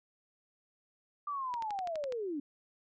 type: linear sweep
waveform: sine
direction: down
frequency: 1189 to 271.3 Hz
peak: -34 dBFS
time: 1.27-2.4 s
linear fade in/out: 5 ms
type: click train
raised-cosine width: 0.2 ms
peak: -27 dBFS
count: 8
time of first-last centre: 1.54-2.123 s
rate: 12 Hz
effects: none